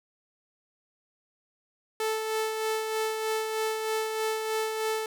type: tone with tremolo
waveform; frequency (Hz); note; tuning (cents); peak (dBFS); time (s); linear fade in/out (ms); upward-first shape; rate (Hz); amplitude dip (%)
sawtooth; 438.6; A4; -6; -22; 2-5.06; 2; sine; 3.2; 40
effects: none